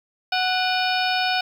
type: harmonic tone with a mistuned harmonic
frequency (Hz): 740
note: F#5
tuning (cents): 0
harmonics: 1 / 2 / 3 / 4 / 5 / 6 / 7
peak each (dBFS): -23 / -26 / -28 / -29 / -30 / -31 / -31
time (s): 0.32-1.41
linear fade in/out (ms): 5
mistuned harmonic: 3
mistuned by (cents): +150
effects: 8-bit